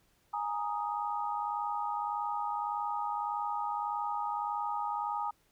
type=chord; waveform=sine; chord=Ab suspended second; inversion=none; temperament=equal; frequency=830.6 / 932.3 / 1244.5 Hz; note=Ab5 / Bb5 / Eb6; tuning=0 / 0 / 0 cents; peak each=-35 / -36 / -37 dBFS; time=0.33-5.31 s; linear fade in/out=10 ms; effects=pink hiss -70 dBFS RMS until 5.51 s